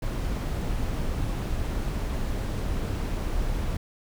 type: noise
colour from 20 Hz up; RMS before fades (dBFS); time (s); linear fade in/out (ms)
brown; -28; 0.02-3.77; 5
effects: none